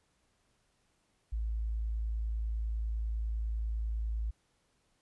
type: tone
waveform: sine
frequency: 55 Hz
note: A1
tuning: in tune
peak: -31 dBFS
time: 1.32-4.31 s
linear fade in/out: 10 ms
effects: pink hiss -74 dBFS RMS until 5.01 s + resampled to 24000 Hz